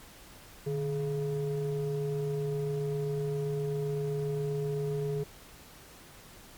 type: ring-modulated tone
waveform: triangle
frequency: 135.6 Hz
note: C#3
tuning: 38 cents flat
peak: -24 dBFS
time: 0.66-5.24 s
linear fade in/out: 10 ms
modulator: 285 Hz
effects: pink hiss -52 dBFS RMS until 6.57 s + MP3 96 kbps